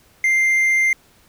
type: tone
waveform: triangle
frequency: 2095 Hz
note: C7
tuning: 2 cents sharp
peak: -12 dBFS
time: 0.24-0.93 s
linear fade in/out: 2 ms
effects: pink hiss -54 dBFS RMS until 1.28 s